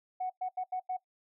sine tone bursts at uneven times, 740 Hz, F#5, in tune, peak -30 dBFS, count 5, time 0.2-0.3 / 0.41-0.49 / 0.57-0.64 / 0.72-0.8 / 0.89-0.97 s, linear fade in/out 10 ms, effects noise-tail reverb RT60 0.1 s tail -18 dB re dry + tanh soft clip ceiling -26 dBFS

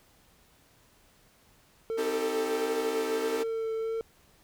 triangle tone with vibrato, 449.7 Hz, A4, 38 cents sharp, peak -27 dBFS, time 1.9-4.01 s, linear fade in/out 0 ms, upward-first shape triangle, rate 1.5 Hz, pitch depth 18 cents each way
sawtooth chord, A half-diminished seventh, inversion first, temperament equal with one note detuned, 261.6 / 316 / 392 / 440 Hz, C4 / Eb4 / G4 / A4, 0 / +27 / 0 / 0 cents, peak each -35 / -33 / -33 / -32 dBFS, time 1.97-3.44 s, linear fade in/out 20 ms
effects pink hiss -62 dBFS RMS until 4.43 s

